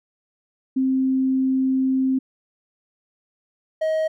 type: tone pair in turn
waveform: sine / triangle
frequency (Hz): 262.9 / 632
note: C4 / D#5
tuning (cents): +8 / +27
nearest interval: octave + minor third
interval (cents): 1519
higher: second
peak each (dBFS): -17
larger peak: neither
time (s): 0.76-2.19 / 3.81-4.08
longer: first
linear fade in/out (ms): 10
effects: none